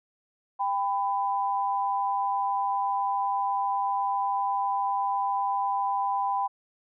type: tone pair together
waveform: sine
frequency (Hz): 793 / 999.1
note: G5 / B5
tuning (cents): +20 / +20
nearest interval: major third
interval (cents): 400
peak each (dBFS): -27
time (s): 0.59-6.48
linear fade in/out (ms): 20
effects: none